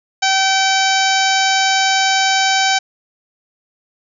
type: harmonic tone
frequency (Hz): 770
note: G5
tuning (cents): -31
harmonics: 1 / 2 / 3 / 4 / 5 / 6 / 7 / 8 / 9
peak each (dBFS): -16 / -19 / -21 / -22 / -23 / -24 / -24 / -25 / -26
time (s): 0.22-2.79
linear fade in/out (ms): 10
effects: none